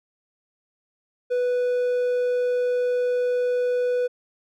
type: tone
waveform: triangle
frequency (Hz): 493.9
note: B4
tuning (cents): 0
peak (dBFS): -18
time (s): 1.3-4.08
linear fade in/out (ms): 20
effects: none